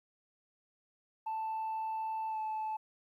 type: tone with pitch glide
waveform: sine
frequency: 882 to 869.9 Hz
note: A5 to A5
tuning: +4 to -20 cents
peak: -32 dBFS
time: 1.26-2.77 s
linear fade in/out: 10 ms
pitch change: -24 cents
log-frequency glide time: 2.29-2.38 s
effects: tanh soft clip ceiling -32 dBFS + 12-bit